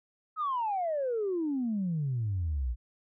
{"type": "exponential sweep", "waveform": "sine", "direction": "down", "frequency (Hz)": [1300, 55.8], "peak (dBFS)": -27, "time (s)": [0.36, 2.76], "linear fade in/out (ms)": 50, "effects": ["tanh soft clip ceiling -24 dBFS"]}